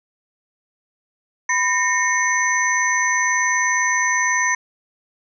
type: tone cluster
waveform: sine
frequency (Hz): 995 / 1834 / 2175 / 6090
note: B5 / A#6 / C#7 / F#8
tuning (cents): +13 / -29 / -33 / +49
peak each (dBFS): -22 / -19 / -24 / -24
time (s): 1.49-4.55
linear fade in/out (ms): 5
effects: none